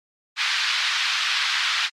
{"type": "band-pass noise", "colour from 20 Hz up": "white", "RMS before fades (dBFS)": -23, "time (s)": [0.36, 1.9], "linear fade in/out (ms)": 50, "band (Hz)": [1200, 4200], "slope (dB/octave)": 24, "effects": ["MP3 64 kbps"]}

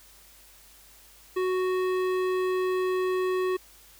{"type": "tone with hard clipping", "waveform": "triangle", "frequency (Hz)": 370, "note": "F#4", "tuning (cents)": 0, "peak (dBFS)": -26, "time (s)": [1.36, 3.57], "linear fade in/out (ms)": 10, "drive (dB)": 18, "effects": ["added 50 Hz sine -60 dBFS peak until 3.99 s", "white hiss -54 dBFS RMS until 3.99 s"]}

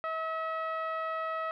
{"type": "tone with low-pass filter", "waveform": "10% pulse", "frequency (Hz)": 644, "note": "E5", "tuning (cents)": -41, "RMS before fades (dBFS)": -34, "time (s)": [0.04, 1.51], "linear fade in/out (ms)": 0, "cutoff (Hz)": 1300, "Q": 1.7, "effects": []}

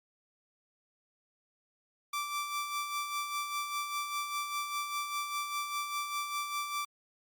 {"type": "tone with tremolo", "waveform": "sawtooth", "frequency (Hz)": 1169, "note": "D6", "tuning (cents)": -8, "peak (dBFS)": -28, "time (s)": [2.13, 6.85], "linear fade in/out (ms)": 5, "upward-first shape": "sine", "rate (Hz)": 5, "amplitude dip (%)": 50, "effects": ["Opus 48 kbps"]}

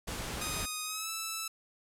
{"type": "noise", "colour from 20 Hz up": "pink", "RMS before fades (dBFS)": -38, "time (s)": [0.07, 0.66], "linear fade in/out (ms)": 10}
{"type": "tone with pitch glide", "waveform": "5% pulse", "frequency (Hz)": [1244.5, 1317.7], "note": ["D#6", "E6"], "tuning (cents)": [0, -1], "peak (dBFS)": -23, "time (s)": [0.41, 1.48], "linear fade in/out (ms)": 5, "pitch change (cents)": 99, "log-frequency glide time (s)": [0.84, 1.1]}
{"effects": ["low-pass 12000 Hz 12 dB/octave"]}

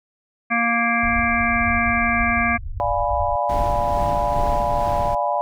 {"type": "harmonic tone", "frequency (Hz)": 233.8, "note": "A#3", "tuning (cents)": 5, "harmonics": [1, 3, 5, 7, 9, 10], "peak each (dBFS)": [-24, -24, -24, -24, -24, -24], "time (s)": [0.5, 2.58], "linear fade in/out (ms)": 20}
{"type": "low-pass noise", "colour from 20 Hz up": "pink", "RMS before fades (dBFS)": -29, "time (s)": [1.03, 3.36], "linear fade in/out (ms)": 5, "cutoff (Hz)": 110, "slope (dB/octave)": 96}
{"type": "chord", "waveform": "sine", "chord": "D diminished seventh", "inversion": "none", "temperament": "equal", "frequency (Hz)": [587.3, 698.5, 830.6, 987.8], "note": ["D5", "F5", "Ab5", "Cb6"], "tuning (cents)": [0, 0, 0, 0], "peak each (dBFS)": -24, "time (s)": [2.8, 5.41], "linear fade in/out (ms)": 0}
{"type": "noise with tremolo", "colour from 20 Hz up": "brown", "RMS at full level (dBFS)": -24, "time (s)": [3.49, 5.15], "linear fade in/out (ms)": 5, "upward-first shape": "sine", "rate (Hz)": 2.3, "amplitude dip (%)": 30}
{"effects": []}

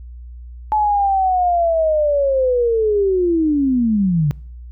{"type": "linear sweep", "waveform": "sine", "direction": "down", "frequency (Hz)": [862, 139.3], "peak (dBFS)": -13, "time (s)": [0.72, 4.31], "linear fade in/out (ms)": 0, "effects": ["noise-tail reverb RT60 0.6 s tail -25 dB re dry", "added 60 Hz sine -32 dBFS peak until 4.71 s"]}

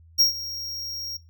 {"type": "tone with ADSR envelope", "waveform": "square", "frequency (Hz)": 5588, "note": "F8", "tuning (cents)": 0, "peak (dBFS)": -14, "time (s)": [0.18, 1.17], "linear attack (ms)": 25, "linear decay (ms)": 120, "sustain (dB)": -17, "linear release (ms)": 4, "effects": ["noise-tail reverb RT60 0.2 s tail -18 dB re dry", "added 82 Hz sine -49 dBFS peak until 1.29 s"]}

